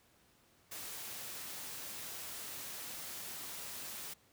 white noise, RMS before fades -45 dBFS, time 0.71-4.14 s, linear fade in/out 10 ms, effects pink hiss -68 dBFS RMS until 4.32 s + high-pass 60 Hz 12 dB/octave

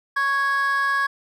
triangle tone pair together, 1108.7 / 1659 Hz, C#6 / G#6, 0 / -2 cents, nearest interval perfect fifth, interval 698 cents, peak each -19 / -18 dBFS, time 0.16-1.07 s, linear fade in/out 10 ms, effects tanh soft clip ceiling -14 dBFS

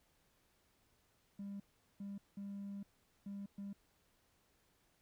triangle tone bursts at uneven times, 199.7 Hz, G3, 32 cents sharp, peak -40 dBFS, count 5, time 1.39-1.6 / 2-2.18 / 2.37-2.83 / 3.26-3.46 / 3.58-3.73 s, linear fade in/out 5 ms, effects tanh soft clip ceiling -39 dBFS + pink hiss -75 dBFS RMS until 5.01 s

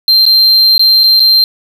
triangle tone with dropouts, 4154 Hz, C8, 13 cents flat, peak -3 dBFS, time 0.08-1.44 s, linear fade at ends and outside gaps 1 ms, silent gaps 0.254-0.263 / 0.78-0.794 / 1.035-1.039 / 1.196-1.202 s, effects none

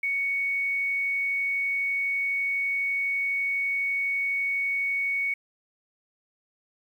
sine tone with quantisation, 2227 Hz, C#7, 7 cents sharp, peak -24 dBFS, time 0.03-5.34 s, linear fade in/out 5 ms, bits 9, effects none

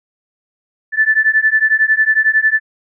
sine beating tone pair, 1748 / 1759 Hz, A6 / A6, -12 / -1 cents, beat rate 11 Hz, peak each -13 dBFS, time 0.92-2.6 s, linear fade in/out 50 ms, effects none

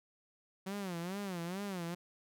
sawtooth tone with vibrato, 185 Hz, F#3, in tune, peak -34 dBFS, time 0.66-1.95 s, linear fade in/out 10 ms, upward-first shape sine, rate 2.3 Hz, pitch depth 170 cents each way, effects none

